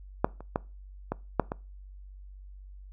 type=clicks; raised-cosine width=1 ms; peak=-7 / -29 / -12 / -15 / -7 / -17 dBFS; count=6; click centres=0.245 / 0.406 / 0.559 / 1.12 / 1.397 / 1.519 s; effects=noise-tail reverb RT60 0.3 s tail -22 dB re dry + added 48 Hz sine -44 dBFS peak until 2.92 s